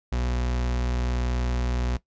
40% pulse tone, 61.2 Hz, B1, 15 cents flat, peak -23 dBFS, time 0.12-1.97 s, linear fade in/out 5 ms, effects noise-tail reverb RT60 0.1 s tail -17 dB re dry + resampled to 16000 Hz

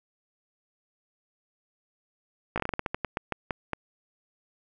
slowing click train, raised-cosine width 0.5 ms, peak -13 dBFS, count 15, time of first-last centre 2.56-3.733 s, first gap 17 ms, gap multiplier 1.22, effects none

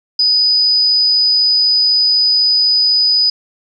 sine tone, 4978 Hz, D#8, in tune, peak -9 dBFS, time 0.19-3.3 s, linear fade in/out 5 ms, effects none

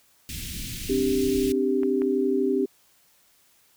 pink band-stop noise, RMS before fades -34 dBFS, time 0.29-1.52 s, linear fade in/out 0 ms, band 260 to 2400 Hz, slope 24 dB/octave
sine chord, C suspended second, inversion none, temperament equal, 261.6 / 293.7 / 392 Hz, C4 / D4 / G4, 0 / 0 / 0 cents, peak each -25 / -28 / -23 dBFS, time 0.89-2.66 s, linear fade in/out 10 ms
clicks, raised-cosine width 0.5 ms, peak -24 dBFS, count 2, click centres 1.833 / 2.019 s
effects white hiss -61 dBFS RMS until 3.76 s

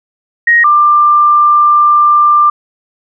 sine tone pair in turn, 1878 / 1188.5 Hz, A#6 / D6, +12 / +20 cents, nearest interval minor sixth, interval 792 cents, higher first, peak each -4 dBFS, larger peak neither, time 0.47-0.64 / 0.64-2.5 s, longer second, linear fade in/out 5 ms, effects none

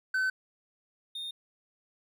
triangle tone pair in turn, 1523 / 3665 Hz, F#6 / A#7, +50 / -30 cents, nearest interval octave + minor third, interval 1520 cents, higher second, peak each -24 / -34 dBFS, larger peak first, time 0.14-0.3 / 1.15-1.31 s, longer neither, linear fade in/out 5 ms, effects none

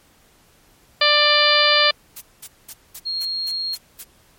harmonic tone, 592 Hz, D5, 14 cents sharp, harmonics 1 / 2 / 3 / 4 / 5 / 6 / 7 / 8, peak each -21 / -21 / -21 / -21 / -21 / -21 / -21 / -21 dBFS, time 1.01-1.91 s, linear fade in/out 5 ms
blue noise bursts, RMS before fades -33 dBFS, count 8, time 2.16-4.038 s, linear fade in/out 10 ms, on 51 ms, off 210 ms
sine tone, 4257 Hz, C8, 29 cents sharp, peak -22 dBFS, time 3.05-3.76 s, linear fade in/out 20 ms
effects pink hiss -55 dBFS RMS until 4.38 s + MP3 64 kbps

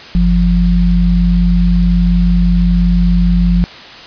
sine tone pair together, 49.33 / 175.2 Hz, G1 / F3, +12 / +6 cents, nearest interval octave + minor seventh, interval 2194 cents, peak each -10 dBFS, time 0.15-3.64 s, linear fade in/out 0 ms, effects white hiss -32 dBFS RMS until 4.06 s + resampled to 11025 Hz

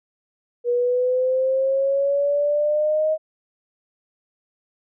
sine exponential sweep, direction up, 480 to 630 Hz, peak -17 dBFS, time 0.64-3.18 s, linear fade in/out 50 ms, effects none

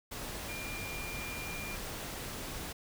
sine tone in noise, 2397 Hz, D7, 35 cents sharp, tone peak -42 dBFS, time 0.48-1.76 s, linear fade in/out 10 ms, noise pink, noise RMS -41 dBFS, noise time 0.11-2.73 s, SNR -4 dB, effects none

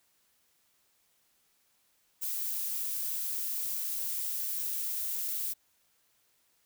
violet noise, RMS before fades -34 dBFS, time 2.21-5.54 s, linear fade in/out 20 ms, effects white hiss -71 dBFS RMS until 6.65 s

